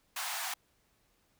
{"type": "high-pass noise", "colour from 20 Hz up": "pink", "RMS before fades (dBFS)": -37, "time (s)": [0.16, 0.54], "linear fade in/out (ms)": 5, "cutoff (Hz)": 680, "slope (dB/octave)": 96, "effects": ["pink hiss -72 dBFS RMS until 1.39 s"]}